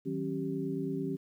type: tone cluster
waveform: sine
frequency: 157.1 / 186.2 / 270.7 / 388.5 Hz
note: D#3 / F#3 / C#4 / G4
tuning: +17 / +11 / -41 / -16 cents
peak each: -38 / -39 / -35 / -37 dBFS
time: 0.05-1.17 s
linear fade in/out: 20 ms
effects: 11-bit